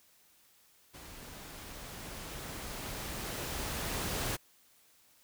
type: noise with level ramp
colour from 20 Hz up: pink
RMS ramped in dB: -50 to -34 dBFS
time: 0.93-4.37 s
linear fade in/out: 20 ms
effects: white hiss -65 dBFS RMS until 5.23 s